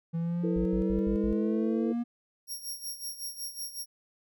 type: exponential sweep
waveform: triangle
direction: up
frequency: 164.81 to 239.4 Hz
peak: -26 dBFS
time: 0.13-2.04 s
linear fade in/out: 20 ms
type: chord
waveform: sine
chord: E suspended fourth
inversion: none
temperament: equal with one note detuned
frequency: 329.6 / 444.6 / 493.9 Hz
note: E4 / A4 / B4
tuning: 0 / +18 / 0 cents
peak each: -31 / -33 / -37 dBFS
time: 0.43-1.93 s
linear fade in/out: 10 ms
type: tone bursts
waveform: triangle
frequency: 53.5 Hz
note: A1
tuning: 48 cents flat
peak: -30 dBFS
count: 5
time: 0.56-1.328 s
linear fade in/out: 0 ms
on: 92 ms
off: 77 ms
type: tone with tremolo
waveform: 15% pulse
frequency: 5588 Hz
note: F8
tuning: in tune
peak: -28 dBFS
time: 2.47-3.86 s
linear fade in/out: 50 ms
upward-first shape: sine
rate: 5.4 Hz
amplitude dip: 75%
effects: none